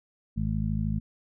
harmonic tone, 53.1 Hz, G#1, 39 cents sharp, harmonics 1 / 2 / 3 / 4, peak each -31 / -31 / -31 / -31 dBFS, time 0.36-1 s, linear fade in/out 20 ms, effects none

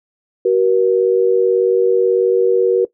sine tone pair together, 378 / 476.3 Hz, F#4 / A#4, +37 / +37 cents, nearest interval major third, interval 400 cents, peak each -13 dBFS, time 0.45-2.85 s, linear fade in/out 5 ms, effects noise-tail reverb RT60 0.1 s tail -17 dB re dry

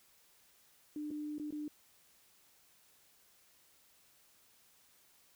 sine tone with dropouts, 299.3 Hz, D4, 33 cents sharp, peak -38 dBFS, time 0.96-1.68 s, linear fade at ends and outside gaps 2 ms, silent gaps 1.106-1.112 / 1.383-1.397 / 1.507-1.524 s, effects white hiss -67 dBFS RMS until 5.35 s

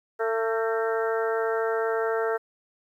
harmonic tone with a mistuned harmonic, 224.5 Hz, A3, 35 cents sharp, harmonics 2 / 3 / 4 / 5 / 6 / 7 / 8, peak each -25 / -31 / -35 / -41 / -33 / -35 / -39 dBFS, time 0.19-2.38 s, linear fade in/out 20 ms, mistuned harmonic 8, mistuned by +43 cents, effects 10-bit

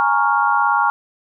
sine chord, Bb minor seventh, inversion third, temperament equal with one note detuned, 830.6 / 928 / 1108.7 / 1396.9 Hz, Ab5 / Bb5 / Db6 / F6, 0 / -8 / 0 / 0 cents, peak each -19 dBFS, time 0-0.9 s, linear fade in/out 0 ms, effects none

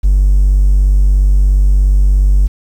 triangle tone, 48.5 Hz, G1, 18 cents flat, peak -3 dBFS, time 0.03-2.48 s, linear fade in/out 20 ms, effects tanh soft clip ceiling -1 dBFS + 7-bit

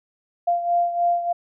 sine beating tone pair, 694 / 697.3 Hz, F5 / F5, -11 / -3 cents, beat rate 3.3 Hz, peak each -19 / -25 dBFS, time 0.47-1.33 s, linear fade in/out 10 ms, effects none

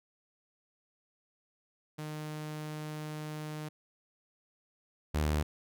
sawtooth tone pair in turn, 152.9 / 75.68 Hz, D#3 / D#2, -30 / -47 cents, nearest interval octave, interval 1217 cents, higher first, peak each -34 / -24 dBFS, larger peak second, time 1.98-3.69 / 5.14-5.43 s, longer first, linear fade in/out 10 ms, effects none

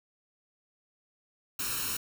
white noise with comb filter, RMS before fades -33 dBFS, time 1.59-1.97 s, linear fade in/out 5 ms, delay 0.73 ms, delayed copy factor +0.75, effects none

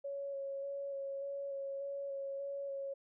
sine tone with vibrato, 554.4 Hz, C#5, in tune, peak -38 dBFS, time 0.04-2.94 s, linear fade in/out 10 ms, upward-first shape square, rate 1.7 Hz, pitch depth 13 cents each way, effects none

